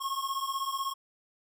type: beating tone pair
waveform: square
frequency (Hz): 1079 / 1095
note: C#6 / C#6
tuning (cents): -47 / -22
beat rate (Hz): 16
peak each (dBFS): -34 / -35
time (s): 0-0.94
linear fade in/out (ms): 20
effects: none